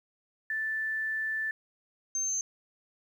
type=tone pair in turn; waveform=sine; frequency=1760 / 6301 Hz; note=A6 / G8; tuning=0 / +8 cents; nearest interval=octave + minor seventh; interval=2208 cents; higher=second; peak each=-29 / -28 dBFS; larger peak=second; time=0.5-1.51 / 2.15-2.41 s; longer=first; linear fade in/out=2 ms; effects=10-bit